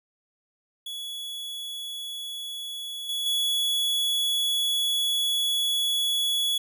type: tone with level steps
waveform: 45% pulse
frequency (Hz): 3384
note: G#7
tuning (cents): +32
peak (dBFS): -33 / -27 / -23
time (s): 0.86-6.58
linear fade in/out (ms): 5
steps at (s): 3.09 / 3.26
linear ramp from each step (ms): 2
effects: none